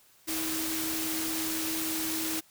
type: tone in noise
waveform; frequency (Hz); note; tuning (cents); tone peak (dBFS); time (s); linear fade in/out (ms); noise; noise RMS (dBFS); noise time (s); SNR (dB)
sine; 319.7; D#4; +47; -34; 0.27-2.41; 20; white; -33; 0.27-2.41; -4
effects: white hiss -61 dBFS RMS until 2.5 s